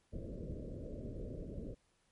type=low-pass noise; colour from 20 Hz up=pink; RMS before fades=-44 dBFS; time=0.12-1.75 s; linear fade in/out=20 ms; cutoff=600 Hz; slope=96 dB/octave; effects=pink hiss -75 dBFS RMS until 2.11 s + MP3 48 kbps